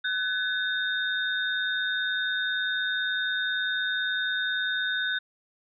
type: tone cluster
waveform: sine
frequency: 1505 / 1701 / 3671 Hz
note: F#6 / G#6 / A#7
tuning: +29 / +41 / -27 cents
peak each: -27 / -35 / -31 dBFS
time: 0.04-5.19 s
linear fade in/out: 10 ms
effects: none